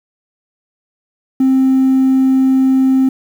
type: tone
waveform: triangle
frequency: 263.6 Hz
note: C4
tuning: 13 cents sharp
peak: -5 dBFS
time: 1.4-3.09 s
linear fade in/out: 5 ms
effects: tanh soft clip ceiling -4 dBFS + 7-bit